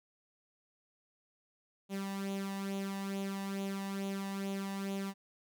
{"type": "tone with flanger", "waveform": "sawtooth", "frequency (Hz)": 196, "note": "G3", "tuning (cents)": 0, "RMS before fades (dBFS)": -38, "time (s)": [1.89, 5.14], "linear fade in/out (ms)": 50, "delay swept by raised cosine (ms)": [0.29, 1.1], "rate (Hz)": 2.3, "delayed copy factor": 0.6, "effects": []}